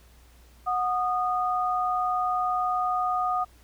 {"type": "tone pair together", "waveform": "sine", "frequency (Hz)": [732.5, 1231], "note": ["F#5", "D#6"], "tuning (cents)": [-18, -19], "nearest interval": "major sixth", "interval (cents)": 899, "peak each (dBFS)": -26, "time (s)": [0.66, 3.45], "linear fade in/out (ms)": 20, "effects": ["added 60 Hz sine -53 dBFS peak until 3.63 s", "pink hiss -59 dBFS RMS until 3.63 s"]}